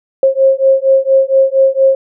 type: beating tone pair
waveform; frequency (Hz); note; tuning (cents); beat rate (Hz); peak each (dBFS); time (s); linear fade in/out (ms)
sine; 534 / 538.3; C5 / C5; +35 / +49; 4.3; -10; 0.23-1.95; 2
effects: none

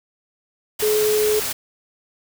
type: tone in noise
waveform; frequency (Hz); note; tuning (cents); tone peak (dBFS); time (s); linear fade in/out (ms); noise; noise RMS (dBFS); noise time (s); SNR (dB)
sine; 426.1; G#4; +44; -16; 0.82-1.4; 10; white; -25; 0.79-1.53; +6
effects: none

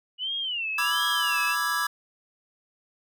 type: tone with vibrato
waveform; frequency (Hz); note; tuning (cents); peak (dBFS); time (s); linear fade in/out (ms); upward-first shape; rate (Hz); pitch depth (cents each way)
sine; 2899; F#7; -36; -27; 0.18-1.56; 50; sine; 1.4; 200
type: chord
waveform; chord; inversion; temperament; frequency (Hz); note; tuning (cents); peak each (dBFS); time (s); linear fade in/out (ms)
square; E dominant seventh; second; equal; 987.8 / 1174.7 / 1318.5 / 1661.2; B5 / D6 / E6 / G#6; 0 / 0 / 0 / 0; -34 / -31 / -32 / -28; 0.78-1.87; 5
effects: none

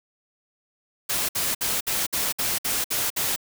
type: noise bursts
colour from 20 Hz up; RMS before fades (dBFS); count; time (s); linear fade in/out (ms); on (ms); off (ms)
white; -25; 9; 1.09-3.362; 10; 200; 59
effects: none

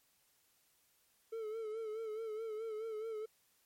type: tone with vibrato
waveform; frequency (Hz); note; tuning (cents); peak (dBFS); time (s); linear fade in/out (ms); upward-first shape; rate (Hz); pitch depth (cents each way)
triangle; 440; A4; 0; -37; 1.32-3.26; 10; sine; 4.7; 59
effects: white hiss -73 dBFS RMS until 3.65 s + MP3 64 kbps

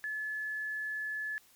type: tone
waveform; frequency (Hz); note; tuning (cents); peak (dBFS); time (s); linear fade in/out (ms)
sine; 1720; A6; -40; -34; 0.04-1.38; 0
effects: white hiss -63 dBFS RMS until 1.55 s

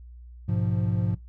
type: chord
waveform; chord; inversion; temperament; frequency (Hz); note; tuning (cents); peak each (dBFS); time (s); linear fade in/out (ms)
triangle; F diminished; first; equal; 103.83 / 123.47 / 174.61; Ab2 / Cb3 / F3; 0 / 0 / 0; -23 / -27 / -26; 0.48-1.15; 10
effects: noise-tail reverb RT60 0.2 s tail -21 dB re dry + added 60 Hz sine -42 dBFS peak until 1.28 s

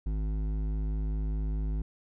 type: tone with hard clipping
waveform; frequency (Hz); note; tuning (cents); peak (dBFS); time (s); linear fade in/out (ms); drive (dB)
sine; 52.4; G#1; +16; -30; 0.06-1.82; 5; 11
effects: none

